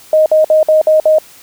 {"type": "tone bursts", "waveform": "sine", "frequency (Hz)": 623, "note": "D#5", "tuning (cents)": 2, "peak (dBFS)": -5, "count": 6, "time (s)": [0.13, 1.185], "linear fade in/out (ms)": 2, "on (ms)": 130, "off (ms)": 55, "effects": ["white hiss -40 dBFS RMS until 1.42 s"]}